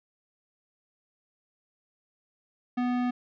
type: tone with tanh clipping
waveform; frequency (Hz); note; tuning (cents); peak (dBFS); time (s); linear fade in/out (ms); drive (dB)
sine; 246.9; B3; 0; -27; 2.77-3.11; 10; 18
effects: none